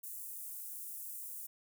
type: high-pass noise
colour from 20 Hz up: white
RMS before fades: -45 dBFS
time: 0.03-1.47 s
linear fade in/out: 10 ms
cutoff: 8700 Hz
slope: 24 dB/octave
effects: none